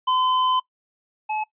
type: tone pair in turn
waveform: square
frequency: 1021 / 858.6 Hz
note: C6 / A5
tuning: -43 / -43 cents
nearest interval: minor third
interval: 300 cents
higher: first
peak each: -19 / -24 dBFS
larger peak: first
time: 0.07-0.6 / 1.29-1.44 s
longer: first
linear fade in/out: 10 ms
effects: noise-tail reverb RT60 0.1 s tail -20 dB re dry + resampled to 8000 Hz